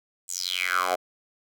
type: tone with high-pass filter sweep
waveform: 10% pulse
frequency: 90.9 Hz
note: F#2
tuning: 30 cents flat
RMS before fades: -27 dBFS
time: 0.28-0.96 s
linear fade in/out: 20 ms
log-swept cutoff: 8100 to 640 Hz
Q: 6.1
effects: none